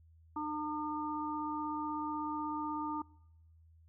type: harmonic tone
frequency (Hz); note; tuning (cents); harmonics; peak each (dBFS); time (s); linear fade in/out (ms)
302.7; D#4; -48; 1 / 3 / 4; -39 / -38 / -41; 0.36-3.02; 5
effects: noise-tail reverb RT60 0.9 s tail -25 dB re dry + added 81 Hz sine -59 dBFS peak until 3.88 s